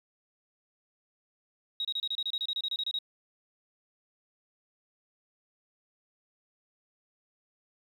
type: tone bursts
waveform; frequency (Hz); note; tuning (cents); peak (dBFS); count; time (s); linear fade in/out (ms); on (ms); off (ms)
sine; 3800; A#7; +33; -29; 16; 1.8-2.988; 2; 48; 28
effects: 10-bit